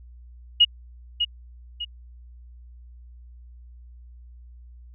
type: tone with echo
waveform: sine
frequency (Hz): 2883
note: F#7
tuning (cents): -46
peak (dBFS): -11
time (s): 0.6-0.65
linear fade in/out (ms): 10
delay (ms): 600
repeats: 2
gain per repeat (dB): -8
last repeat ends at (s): 1.85
effects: added 60 Hz sine -43 dBFS peak until 4.94 s